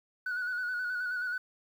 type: tone with vibrato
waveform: sine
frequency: 1474 Hz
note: F#6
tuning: 7 cents flat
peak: -29 dBFS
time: 0.26-1.38 s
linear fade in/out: 5 ms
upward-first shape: square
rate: 9.4 Hz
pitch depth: 34 cents each way
effects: tanh soft clip ceiling -29 dBFS + 10-bit